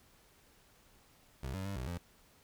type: tone with pitch steps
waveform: 25% pulse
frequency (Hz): 65.5 / 95.2 / 98.7 / 63.2 / 87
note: C2 / F#2 / G2 / B1 / F2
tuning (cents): +2 / +50 / +12 / +41 / -6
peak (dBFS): -34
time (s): 1.43-1.98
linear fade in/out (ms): 5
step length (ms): 110
effects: pink hiss -65 dBFS RMS until 2.43 s